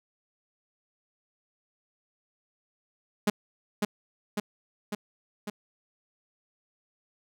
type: tone with echo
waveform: sawtooth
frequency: 207.7 Hz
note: G#3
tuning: in tune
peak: -17 dBFS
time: 3.27-3.3 s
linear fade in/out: 5 ms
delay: 550 ms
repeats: 4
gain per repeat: -3 dB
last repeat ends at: 5.5 s
effects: none